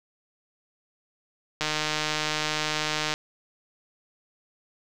click train, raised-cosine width 0.2 ms, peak -9 dBFS, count 235, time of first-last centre 1.61-3.139 s, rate 153 Hz, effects none

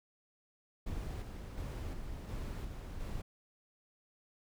brown noise with tremolo, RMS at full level -40 dBFS, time 0.86-3.22 s, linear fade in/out 10 ms, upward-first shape square, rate 1.4 Hz, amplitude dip 35%, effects none

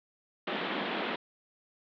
pink band-pass noise, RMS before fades -34 dBFS, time 0.47-1.16 s, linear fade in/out 5 ms, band 190 to 3700 Hz, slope 48 dB/octave, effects none

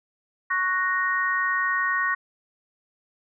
sine chord, F# major, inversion second, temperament equal, 1108.7 / 1480 / 1864.7 Hz, C#6 / F#6 / A#6, 0 / 0 / 0 cents, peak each -26 / -28 / -24 dBFS, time 0.5-2.15 s, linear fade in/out 10 ms, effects none

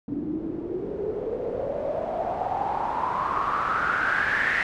white noise with low-pass filter sweep, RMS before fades -27 dBFS, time 0.08-4.63 s, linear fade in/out 2 ms, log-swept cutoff 280 to 1900 Hz, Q 8.3, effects none

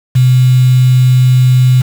sine tone with quantisation, 127.2 Hz, C3, 48 cents flat, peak -4 dBFS, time 0.15-1.82 s, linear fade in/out 10 ms, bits 4, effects none

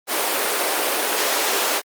pink high-pass noise, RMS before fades -21 dBFS, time 0.07-1.82 s, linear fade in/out 50 ms, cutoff 380 Hz, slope 24 dB/octave, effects Opus 32 kbps

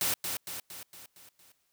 white noise with echo, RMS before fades -29 dBFS, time 0.01-0.14 s, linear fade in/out 2 ms, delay 230 ms, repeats 6, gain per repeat -5 dB, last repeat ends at 1.52 s, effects white hiss -74 dBFS RMS until 1.72 s

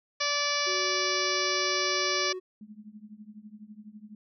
harmonic tone, 580 Hz, D5, 22 cents flat, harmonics 1 / 2 / 3 / 4 / 5 / 6 / 7 / 8 / 9 / 10, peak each -35 / -33 / -35 / -33 / -38 / -38 / -37 / -35 / -34 / -36 dBFS, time 0.2-2.33 s, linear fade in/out 10 ms
triangle tone, 370 Hz, F#4, in tune, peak -32 dBFS, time 0.66-2.4 s, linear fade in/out 20 ms
sine tone with tremolo, 212 Hz, G#3, 36 cents sharp, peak -40 dBFS, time 2.61-4.15 s, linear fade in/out 2 ms, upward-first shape triangle, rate 12 Hz, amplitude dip 95%
effects none

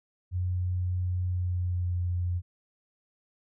sine tone with pitch glide, 90.4 to 88.64 Hz, F#2 to F2, -40 to +26 cents, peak -26 dBFS, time 0.31-2.42 s, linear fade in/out 50 ms, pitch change -34 cents, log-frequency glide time 1.32-1.96 s, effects none

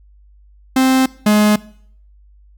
45% pulse tone pair in turn, 261.6 / 210.6 Hz, C4 / G#3, 0 / +24 cents, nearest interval major third, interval 376 cents, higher first, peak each -10 / -9 dBFS, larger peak second, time 0.76-1.06 / 1.26-1.56 s, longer neither, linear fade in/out 5 ms, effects noise-tail reverb RT60 0.6 s tail -21 dB re dry + added 50 Hz sine -44 dBFS peak until 2.57 s

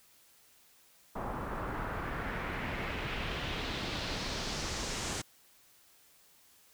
pink noise with low-pass filter sweep, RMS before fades -37 dBFS, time 1.15-5.22 s, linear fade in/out 10 ms, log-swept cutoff 1000 to 7700 Hz, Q 1.8, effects white hiss -63 dBFS RMS until 6.73 s

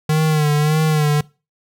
square tone with vibrato, 152.5 Hz, D#3, 34 cents flat, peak -14 dBFS, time 0.09-1.21 s, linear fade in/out 5 ms, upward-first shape sine, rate 1.7 Hz, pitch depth 53 cents each way, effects noise-tail reverb RT60 0.3 s tail -22 dB re dry

